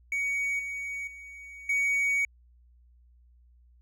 triangle tone with level steps, 2247 Hz, C#7, 23 cents sharp, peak -25 / -31 / -41 / -22 dBFS, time 0.12-2.25 s, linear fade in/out 2 ms, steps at 0.59 / 1.07 / 1.69 s, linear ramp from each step 5 ms, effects added 60 Hz sine -56 dBFS peak until 3.81 s

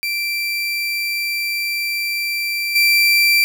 30% pulse tone with level steps, 2349 Hz, D7, in tune, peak -17 / -9 dBFS, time 0.03-3.44 s, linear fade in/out 0 ms, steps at 2.75 s, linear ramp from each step 10 ms, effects none

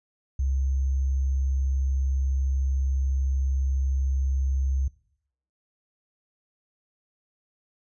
sine tone with sample-and-hold, 66.9 Hz, C2, 39 cents sharp, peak -22 dBFS, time 0.39-4.88 s, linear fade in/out 5 ms, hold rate 6300 Hz, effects noise-tail reverb RT60 0.7 s tail -21 dB re dry + resampled to 24000 Hz

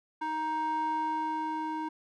square tone with band-pass filter sweep, 312.9 Hz, D#4, 10 cents sharp, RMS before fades -32 dBFS, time 0.21-1.89 s, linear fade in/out 10 ms, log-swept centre 1100 to 720 Hz, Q 3.5, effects none

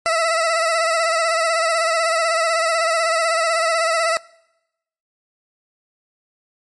20% pulse tone with vibrato, 659.3 Hz, E5, in tune, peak -11 dBFS, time 0.06-4.17 s, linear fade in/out 0 ms, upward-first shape sine, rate 16 Hz, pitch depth 49 cents each way, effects noise-tail reverb RT60 0.9 s tail -24 dB re dry + MP3 48 kbps

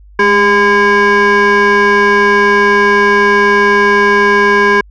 sine tone with frequency modulation, 1018 Hz, C6, 48 cents flat, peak -3 dBFS, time 0.19-4.81 s, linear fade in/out 5 ms, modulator 613 Hz, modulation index 1.5, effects tanh soft clip ceiling -5 dBFS + added 50 Hz sine -36 dBFS peak until 4.9 s

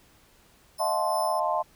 15% pulse tone with tremolo, 5274 Hz, E8, in tune, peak -29 dBFS, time 0.78-1.4 s, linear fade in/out 10 ms, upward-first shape sine, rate 3 Hz, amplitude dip 50%
sine chord, F dominant seventh, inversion third, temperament equal, 622.3 / 698.5 / 880 / 1046.5 Hz, Eb5 / F5 / A5 / C6, 0 / 0 / 0 / 0 cents, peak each -29 dBFS, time 0.79-1.63 s, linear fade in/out 20 ms
effects pink hiss -59 dBFS RMS until 1.75 s

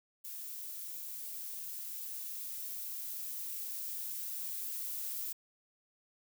violet noise with level ramp, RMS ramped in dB -44 to -39 dBFS, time 0.24-5.33 s, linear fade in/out 10 ms, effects none

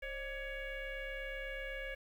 sine tone with frequency modulation, 1104 Hz, C#6, 7 cents flat, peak -39 dBFS, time 0.02-1.95 s, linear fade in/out 10 ms, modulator 569 Hz, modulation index 2.4, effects 11-bit

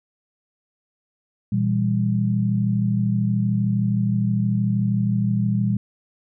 sine chord, E diminished, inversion second, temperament just, 118.67 / 164.81 / 197.78 Hz, Bb2 / E3 / G3, +31 / 0 / +16 cents, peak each -21 / -27 / -21 dBFS, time 1.52-5.77 s, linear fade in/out 5 ms, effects none

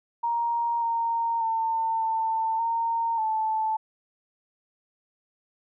sine tone with pitch steps, 937 / 924 / 901 / 894 / 920 / 876 Hz, A#5 / A#5 / A5 / A5 / A#5 / A5, +9 / -16 / +41 / +27 / -23 / -8 cents, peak -23 dBFS, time 0.23-3.77 s, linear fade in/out 10 ms, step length 590 ms, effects none

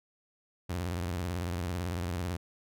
sawtooth tone with vibrato, 87.9 Hz, F2, 12 cents sharp, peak -28 dBFS, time 0.69-2.37 s, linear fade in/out 10 ms, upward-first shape sine, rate 18 Hz, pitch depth 160 cents each way, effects none

